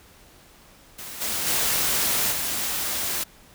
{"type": "noise with level steps", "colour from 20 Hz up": "white", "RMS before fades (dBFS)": [-37, -27, -23, -27], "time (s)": [0.98, 3.24], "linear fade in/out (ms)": 10, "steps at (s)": [1.2, 1.46, 2.31], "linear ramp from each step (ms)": 20, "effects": ["pink hiss -52 dBFS RMS until 3.54 s"]}